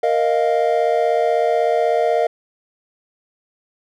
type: chord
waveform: triangle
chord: Bb suspended fourth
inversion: none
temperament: equal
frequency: 466.2 / 622.3 / 698.5 Hz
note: Bb4 / Eb5 / F5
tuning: 0 / 0 / 0 cents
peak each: -17 dBFS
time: 0.03-2.27 s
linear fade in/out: 5 ms
effects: none